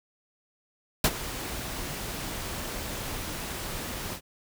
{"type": "noise with ADSR envelope", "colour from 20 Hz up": "pink", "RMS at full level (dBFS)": -19, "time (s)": [1.04, 4.21], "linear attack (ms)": 3, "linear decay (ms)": 55, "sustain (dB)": -16, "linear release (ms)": 75, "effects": []}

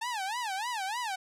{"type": "tone with vibrato", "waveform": "sawtooth", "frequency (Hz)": 867, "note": "A5", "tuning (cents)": -26, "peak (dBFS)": -28, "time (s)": [0.01, 1.16], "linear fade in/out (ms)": 10, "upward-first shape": "sine", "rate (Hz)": 3.3, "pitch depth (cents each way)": 240, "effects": ["low-pass 10000 Hz 12 dB/octave"]}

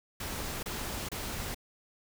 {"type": "noise bursts", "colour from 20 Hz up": "pink", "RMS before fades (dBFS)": -37, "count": 3, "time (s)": [0.2, 1.546], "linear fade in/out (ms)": 5, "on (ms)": 430, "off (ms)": 28, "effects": []}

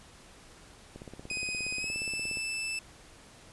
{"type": "click train", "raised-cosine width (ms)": 2, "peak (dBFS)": -30, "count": 25, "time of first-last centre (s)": [0.96, 2.372], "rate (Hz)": 17}
{"type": "tone with pitch glide", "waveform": "sawtooth", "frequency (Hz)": [2507, 2639], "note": ["D#7", "E7"], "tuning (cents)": [12, 1], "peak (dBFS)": -29, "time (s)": [1.3, 2.79], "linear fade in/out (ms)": 2, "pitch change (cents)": 89, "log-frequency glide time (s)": [1.78, 1.95]}
{"effects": ["pink hiss -54 dBFS RMS until 3.52 s", "resampled to 24000 Hz"]}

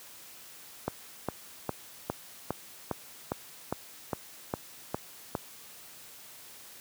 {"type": "click train", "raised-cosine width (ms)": 1, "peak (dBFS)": -15, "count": 12, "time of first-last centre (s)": [0.88, 5.352], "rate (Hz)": 2.46, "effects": ["white hiss -50 dBFS RMS until 6.8 s", "high-pass 80 Hz 12 dB/octave"]}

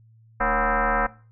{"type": "tone with frequency modulation", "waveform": "sine", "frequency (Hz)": 293.7, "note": "D4", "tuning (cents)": 0, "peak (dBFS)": -19, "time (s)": [0.4, 1.07], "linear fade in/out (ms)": 10, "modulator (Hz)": 256, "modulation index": 5.8, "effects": ["noise-tail reverb RT60 0.4 s tail -20 dB re dry", "added 112 Hz sine -51 dBFS peak until 1.31 s"]}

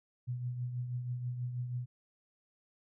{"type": "tone with tremolo", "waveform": "sine", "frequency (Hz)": 123.47, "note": "B2", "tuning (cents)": 0, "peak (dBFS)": -32, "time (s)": [0.27, 1.86], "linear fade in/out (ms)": 20, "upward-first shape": "triangle", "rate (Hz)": 6.2, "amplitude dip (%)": 55, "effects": []}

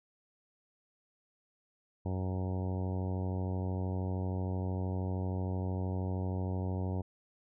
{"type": "harmonic tone", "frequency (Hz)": 93, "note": "F#2", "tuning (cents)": 9, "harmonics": [1, 2, 3, 4, 5, 6, 7, 8, 9, 10], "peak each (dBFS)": [-33, -39, -43, -45, -47, -49, -50, -51, -52, -53], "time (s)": [2.05, 7.02], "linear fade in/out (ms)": 10, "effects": []}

